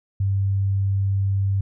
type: tone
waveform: sine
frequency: 98 Hz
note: G2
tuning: in tune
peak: -18 dBFS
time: 0.2-1.61 s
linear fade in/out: 5 ms
effects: none